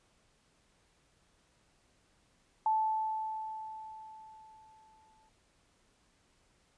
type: tone with exponential decay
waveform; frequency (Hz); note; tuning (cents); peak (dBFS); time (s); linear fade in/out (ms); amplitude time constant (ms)
sine; 874; A5; -12; -25; 2.66-5.29; 2; 570
effects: pink hiss -70 dBFS RMS until 6.77 s + resampled to 22050 Hz